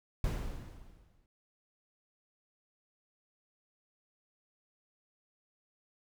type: noise with exponential decay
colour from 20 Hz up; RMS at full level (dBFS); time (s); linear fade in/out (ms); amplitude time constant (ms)
brown; -30; 0.24-1.26; 2; 220
effects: none